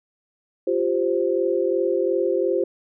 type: chord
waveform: sine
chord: F suspended second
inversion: none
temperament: equal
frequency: 349.2 / 392 / 523.3 Hz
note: F4 / G4 / C5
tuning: 0 / 0 / 0 cents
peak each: -23 dBFS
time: 0.67-2.64 s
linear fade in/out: 5 ms
effects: none